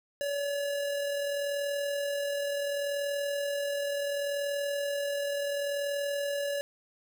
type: tone with amplitude modulation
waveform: square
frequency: 569 Hz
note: C#5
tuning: 45 cents sharp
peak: -29 dBFS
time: 0.21-6.61 s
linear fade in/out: 0 ms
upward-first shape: sine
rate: 40.7 Hz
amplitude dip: 30%
effects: none